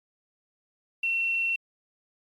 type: tone with quantisation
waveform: sine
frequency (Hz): 2714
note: E7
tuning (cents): +50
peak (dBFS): -24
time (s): 1.03-1.56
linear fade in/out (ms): 5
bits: 9
effects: AAC 48 kbps